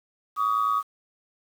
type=tone pair together; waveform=sine; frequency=1139 / 1248.3 Hz; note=C#6 / D#6; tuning=+47 / +5 cents; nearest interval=major second; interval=158 cents; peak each=-23 dBFS; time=0.36-0.83 s; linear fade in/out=50 ms; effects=tanh soft clip ceiling -15 dBFS + 8-bit